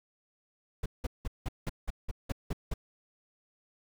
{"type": "noise bursts", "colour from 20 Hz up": "brown", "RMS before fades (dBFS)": -32, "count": 10, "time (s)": [0.83, 2.74], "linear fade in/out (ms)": 5, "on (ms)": 29, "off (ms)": 180, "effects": []}